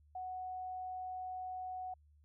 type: tone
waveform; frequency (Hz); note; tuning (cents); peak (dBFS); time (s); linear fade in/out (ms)
sine; 740; F#5; 0; -40; 0.15-1.94; 5
effects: added 74 Hz sine -63 dBFS peak until 2.24 s